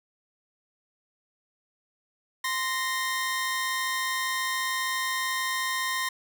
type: tone pair together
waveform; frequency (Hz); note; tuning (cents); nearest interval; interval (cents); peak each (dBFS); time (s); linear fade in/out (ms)
sawtooth; 1041 / 1854.9; C6 / A#6; -9 / -9; minor seventh; 1000; -26; 2.44-6.09; 5
effects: none